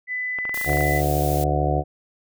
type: tone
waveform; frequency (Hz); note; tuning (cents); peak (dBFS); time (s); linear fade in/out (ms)
sine; 2000; B6; +21; -24; 0.07-1.02; 50
type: clicks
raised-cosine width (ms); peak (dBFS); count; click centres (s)
0.5; -19; 11; 0.387 / 0.453 / 0.494 / 0.544 / 0.575 / 0.613 / 0.646 / 0.695 / 0.731 / 0.772 / 0.808
type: noise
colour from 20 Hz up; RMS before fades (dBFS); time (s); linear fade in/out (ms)
blue; -33; 0.54-1.44; 2
type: harmonic tone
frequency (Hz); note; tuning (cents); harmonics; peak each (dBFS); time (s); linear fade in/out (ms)
73.42; D2; 0; 1 / 2 / 4 / 5 / 6 / 7 / 8 / 9 / 10; -24 / -24 / -30 / -29 / -34 / -29 / -32 / -29 / -25; 0.65-1.84; 50
effects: none